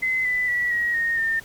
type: tone with pitch steps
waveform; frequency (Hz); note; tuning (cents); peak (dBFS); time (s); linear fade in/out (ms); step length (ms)
sine; 2044 / 1995 / 1947.2 / 1900.5 / 1855 / 1810.5; C7 / B6 / B6 / A#6 / A#6 / A6; -41 / +17 / -25 / +33 / -9 / +49; -20; 0.02-1.4; 10; 230
effects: pink hiss -46 dBFS RMS until 1.44 s